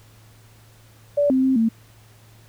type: tone with pitch steps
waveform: sine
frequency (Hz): 578 / 261 / 263.5 / 225.4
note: D5 / C4 / C4 / A3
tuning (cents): -28 / -4 / +12 / +42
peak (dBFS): -15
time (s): 1.17-1.69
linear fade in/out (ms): 10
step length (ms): 130
effects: added 110 Hz sine -49 dBFS peak until 2.48 s + pink hiss -54 dBFS RMS until 2.48 s